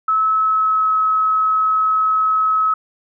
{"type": "tone with pitch glide", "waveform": "sine", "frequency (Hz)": [1297, 1285.1], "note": ["E6", "E6"], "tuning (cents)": [-28, -44], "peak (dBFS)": -13, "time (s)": [0.08, 2.74], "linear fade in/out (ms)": 5, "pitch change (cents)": -16, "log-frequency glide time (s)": [0.28, 0.92], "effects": []}